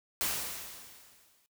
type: noise with exponential decay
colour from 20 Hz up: white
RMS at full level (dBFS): -30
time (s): 0.21-1.46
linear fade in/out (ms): 0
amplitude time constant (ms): 270
effects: noise-tail reverb RT60 0.1 s tail -18 dB re dry